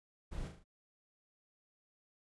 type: noise with echo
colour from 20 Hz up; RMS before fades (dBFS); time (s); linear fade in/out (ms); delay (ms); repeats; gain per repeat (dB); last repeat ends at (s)
brown; -41; 0.31-0.49; 20; 38; 4; -5; 0.642
effects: resampled to 24000 Hz